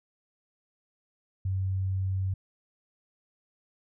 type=tone; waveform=sine; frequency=95 Hz; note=F#2; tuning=46 cents sharp; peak=-26 dBFS; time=1.45-2.34 s; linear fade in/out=5 ms; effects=none